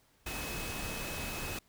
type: tone in noise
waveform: sine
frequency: 2563 Hz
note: E7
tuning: 49 cents flat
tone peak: -44 dBFS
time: 0.26-1.59 s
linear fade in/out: 5 ms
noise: pink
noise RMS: -39 dBFS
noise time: 0.26-1.59 s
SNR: -8 dB
effects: pink hiss -68 dBFS RMS until 1.68 s